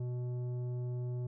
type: tone with tanh clipping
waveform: triangle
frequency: 123.47 Hz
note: B2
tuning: in tune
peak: -36 dBFS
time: 0-1.27 s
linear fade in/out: 5 ms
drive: 14 dB
effects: none